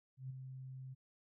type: tone with ADSR envelope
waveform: sine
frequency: 131 Hz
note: C3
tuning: 2 cents sharp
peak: -40 dBFS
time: 0.17-0.95 s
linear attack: 130 ms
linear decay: 11 ms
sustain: -6 dB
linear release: 22 ms
effects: none